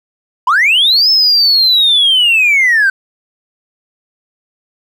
triangle linear two-way sweep, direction up then down, 932.3 to 5270 to 1512 Hz, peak -4 dBFS, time 0.47-2.9 s, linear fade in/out 5 ms, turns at 1.1 s, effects tanh soft clip ceiling -3 dBFS

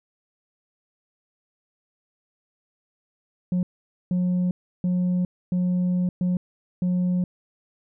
sine tone bursts at uneven times, 180 Hz, F#3, 47 cents flat, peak -17 dBFS, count 6, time 3.52-3.63 / 4.11-4.51 / 4.84-5.25 / 5.52-6.09 / 6.21-6.37 / 6.82-7.24 s, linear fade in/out 2 ms, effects tanh soft clip ceiling -19 dBFS

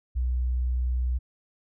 sine tone, 62.1 Hz, B1, 10 cents sharp, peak -23 dBFS, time 0.15-1.19 s, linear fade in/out 20 ms, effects none

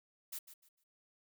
blue noise with echo, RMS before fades -43 dBFS, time 0.32-0.39 s, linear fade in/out 10 ms, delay 150 ms, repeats 3, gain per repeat -12 dB, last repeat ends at 0.84 s, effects none

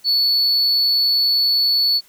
sine tone, 4435 Hz, C#8, in tune, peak -11 dBFS, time 0.04-2.01 s, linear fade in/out 50 ms, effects tanh soft clip ceiling -13 dBFS + white hiss -52 dBFS RMS until 2.08 s

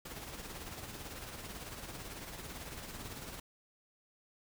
pink noise with tremolo, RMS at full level -44 dBFS, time 0.05-3.4 s, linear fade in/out 5 ms, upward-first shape sine, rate 18 Hz, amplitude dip 45%, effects none

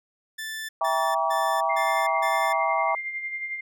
sawtooth tone bursts, 1760 Hz, A6, in tune, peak -28 dBFS, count 5, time 0.38-2.53 s, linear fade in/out 10 ms, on 310 ms, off 150 ms
sine chord, E diminished seventh, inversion none, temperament just, 659.3 / 791.1 / 949.3 / 1139.2 Hz, E5 / G5 / Bb5 / Db6, 0 / +16 / +31 / +47 cents, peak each -27 dBFS, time 0.81-2.95 s, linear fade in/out 2 ms
sine tone with tremolo, 2100 Hz, C7, 6 cents sharp, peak -27 dBFS, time 1.69-3.61 s, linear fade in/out 10 ms, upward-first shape sine, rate 11 Hz, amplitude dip 50%
effects none

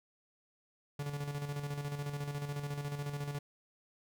45% pulse tone with tremolo, 144 Hz, D3, 34 cents flat, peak -35 dBFS, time 0.99-3.39 s, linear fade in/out 5 ms, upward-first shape square, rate 14 Hz, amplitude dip 50%, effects none

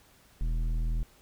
sine tone with tanh clipping, 40.33 Hz, E1, 37 cents flat, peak -28 dBFS, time 0.41-1.03 s, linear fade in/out 0 ms, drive 11 dB, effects pink hiss -60 dBFS RMS until 1.21 s

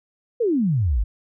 sine exponential sweep, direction down, 503 to 46.15 Hz, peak -17 dBFS, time 0.4-1.04 s, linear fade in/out 10 ms, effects none

